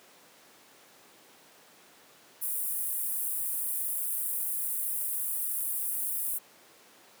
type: high-pass noise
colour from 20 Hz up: pink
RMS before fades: -32 dBFS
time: 2.41-6.39 s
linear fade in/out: 20 ms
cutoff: 9400 Hz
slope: 48 dB/octave
effects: pink hiss -56 dBFS RMS until 7.2 s + high-pass 300 Hz 12 dB/octave